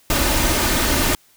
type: noise with comb filter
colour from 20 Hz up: pink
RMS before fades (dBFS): -18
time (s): 0.1-1.15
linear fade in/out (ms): 2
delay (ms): 3.3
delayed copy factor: +0.5
effects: white hiss -55 dBFS RMS until 1.36 s